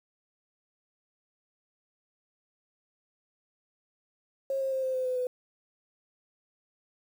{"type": "tone with pitch steps", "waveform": "sine", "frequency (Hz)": [541, 534.2, 527.4, 520.8, 514.2, 507.7, 501.3], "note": ["C#5", "C5", "C5", "C5", "C5", "B4", "B4"], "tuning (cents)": [-42, 36, 14, -8, -30, 48, 26], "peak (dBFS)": -27, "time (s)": [4.5, 5.27], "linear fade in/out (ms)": 2, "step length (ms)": 110, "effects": ["9-bit"]}